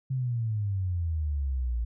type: exponential sweep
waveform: sine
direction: down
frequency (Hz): 134.1 to 56.4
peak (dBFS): -26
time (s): 0.1-1.85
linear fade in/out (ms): 10
effects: none